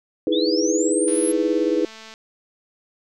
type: chord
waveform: sine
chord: E major seventh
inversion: third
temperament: equal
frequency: 311.1 / 329.6 / 415.3 / 493.9 Hz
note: D#4 / E4 / G#4 / B4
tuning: 0 / 0 / 0 / 0 cents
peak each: -23 dBFS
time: 0.27-1.85 s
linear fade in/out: 2 ms
type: linear sweep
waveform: sine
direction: up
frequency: 3322 to 11175 Hz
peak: -25 dBFS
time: 0.32-1.32 s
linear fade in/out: 10 ms
type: click train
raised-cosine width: 0.2 ms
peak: -24 dBFS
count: 235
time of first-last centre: 1.08-2.139 s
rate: 221 Hz
effects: none